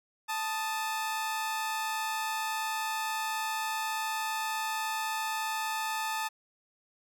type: tone pair together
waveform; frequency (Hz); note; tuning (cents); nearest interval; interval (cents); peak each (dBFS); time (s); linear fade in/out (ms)
sawtooth; 879.3 / 1244.5; A5 / D#6; -1 / 0; tritone; 601; -28 / -34; 0.28-6.29; 20
effects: none